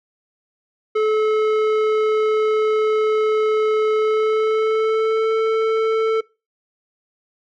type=tone with pitch glide; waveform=square; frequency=432.1 to 443.5 Hz; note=A4 to A4; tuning=-31 to +14 cents; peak=-16 dBFS; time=0.95-6.21 s; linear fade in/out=10 ms; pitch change=+45 cents; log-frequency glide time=3.95-5.33 s; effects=noise-tail reverb RT60 0.3 s tail -24 dB re dry + low-pass 2000 Hz 12 dB/octave